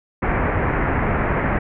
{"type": "low-pass noise", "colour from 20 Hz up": "pink", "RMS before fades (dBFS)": -20, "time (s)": [0.22, 1.59], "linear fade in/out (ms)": 10, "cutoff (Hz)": 2200, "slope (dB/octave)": 48, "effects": []}